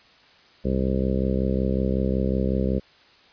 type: harmonic tone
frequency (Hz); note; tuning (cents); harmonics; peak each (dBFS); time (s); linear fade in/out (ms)
65.41; C2; 0; 1 / 2 / 3 / 4 / 5 / 6 / 7 / 8 / 9; -26 / -30 / -25 / -32 / -34 / -31 / -32 / -31 / -39; 0.64-2.8; 20
effects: white hiss -54 dBFS RMS until 3.32 s + resampled to 11025 Hz